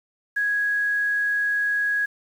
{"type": "tone with quantisation", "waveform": "sine", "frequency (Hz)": 1661.2, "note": "G#6", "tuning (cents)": 0, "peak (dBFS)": -20, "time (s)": [0.36, 2.06], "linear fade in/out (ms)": 10, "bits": 8, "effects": []}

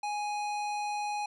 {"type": "tone with hard clipping", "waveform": "sine", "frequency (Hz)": 831, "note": "G#5", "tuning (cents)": 1, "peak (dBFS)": -33, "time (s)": [0.03, 1.26], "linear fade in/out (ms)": 5, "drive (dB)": 16, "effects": ["resampled to 24000 Hz"]}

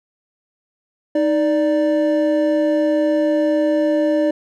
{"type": "tone pair together", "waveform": "triangle", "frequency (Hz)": [311.1, 587.3], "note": ["D#4", "D5"], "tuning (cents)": [0, 0], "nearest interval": "major seventh", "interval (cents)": 1100, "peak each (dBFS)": -15, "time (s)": [1.15, 4.31], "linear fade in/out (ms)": 5, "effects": []}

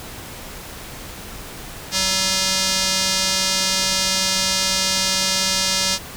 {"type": "tone with band-pass filter", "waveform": "square", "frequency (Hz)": 190, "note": "F#3", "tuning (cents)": 46, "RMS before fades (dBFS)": -20, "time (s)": [1.91, 5.99], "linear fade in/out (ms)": 50, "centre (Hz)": 5400, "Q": 1.7, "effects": ["pink hiss -35 dBFS RMS until 6.16 s"]}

